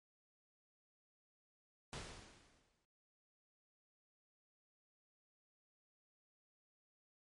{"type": "noise with exponential decay", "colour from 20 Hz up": "pink", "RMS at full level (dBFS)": -45, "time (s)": [1.93, 2.85], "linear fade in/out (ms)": 0, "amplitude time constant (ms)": 200, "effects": ["low-pass 8000 Hz 12 dB/octave", "MP3 48 kbps"]}